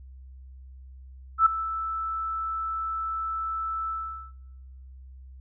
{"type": "tone with ADSR envelope", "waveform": "sine", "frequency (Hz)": 1318.5, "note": "E6", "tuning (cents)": 0, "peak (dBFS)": -12, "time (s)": [1.38, 4.32], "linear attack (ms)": 80, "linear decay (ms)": 7, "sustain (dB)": -16, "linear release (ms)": 430, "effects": ["noise-tail reverb RT60 1.0 s tail -23 dB re dry", "added 65 Hz sine -43 dBFS peak until 5.4 s"]}